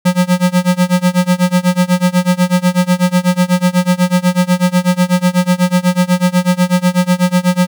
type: tone with tremolo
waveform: square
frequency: 180 Hz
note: F#3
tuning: 47 cents flat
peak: -7 dBFS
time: 0.05-7.67 s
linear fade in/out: 10 ms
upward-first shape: sine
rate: 8.1 Hz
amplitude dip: 95%
effects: none